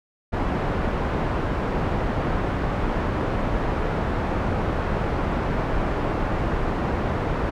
pink low-pass noise, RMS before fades -24 dBFS, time 0.32-7.51 s, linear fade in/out 20 ms, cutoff 1300 Hz, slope 12 dB/octave, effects none

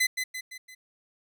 sawtooth tone with echo, 2023 Hz, B6, 41 cents sharp, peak -18 dBFS, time 0-0.07 s, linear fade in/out 10 ms, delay 170 ms, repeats 4, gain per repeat -6 dB, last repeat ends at 0.75 s, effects none

